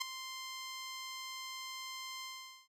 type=tone with ADSR envelope; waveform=10% pulse; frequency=1046 Hz; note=C6; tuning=1 cent flat; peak=-22 dBFS; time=0-2.68 s; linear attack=17 ms; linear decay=6 ms; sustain=-12 dB; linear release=450 ms; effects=resampled to 32000 Hz